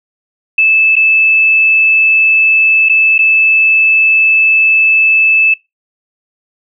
sine tone with dropouts, 2622 Hz, E7, 10 cents flat, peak -5 dBFS, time 0.58-5.54 s, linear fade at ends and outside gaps 5 ms, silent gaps 0.956-0.964 / 2.888-2.895 / 3.181-3.189 s, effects noise-tail reverb RT60 0.2 s tail -20 dB re dry

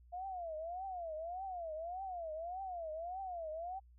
sine tone with vibrato, 694 Hz, F5, 11 cents flat, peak -40 dBFS, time 0.12-3.8 s, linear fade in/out 20 ms, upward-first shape triangle, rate 1.7 Hz, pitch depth 220 cents each way, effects added 60 Hz sine -59 dBFS peak until 3.98 s

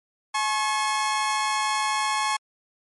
sawtooth tone pair together, 853 / 1087.2 Hz, G#5 / C#6, +46 / -34 cents, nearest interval major third, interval 420 cents, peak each -22 / -21 dBFS, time 0.34-2.37 s, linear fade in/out 10 ms, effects MP3 48 kbps

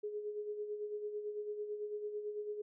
sine tone with tremolo, 418.7 Hz, G#4, 14 cents sharp, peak -36 dBFS, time 0.03-2.62 s, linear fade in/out 10 ms, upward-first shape sine, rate 9 Hz, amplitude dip 55%, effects none

